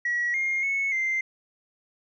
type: tone with pitch steps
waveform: sine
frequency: 1922 / 2129 / 2201 / 2086 Hz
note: B6 / C7 / C#7 / C7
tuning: -48 / +30 / -13 / -6 cents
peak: -22 dBFS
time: 0.05-1.21 s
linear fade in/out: 5 ms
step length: 290 ms
effects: tanh soft clip ceiling -20 dBFS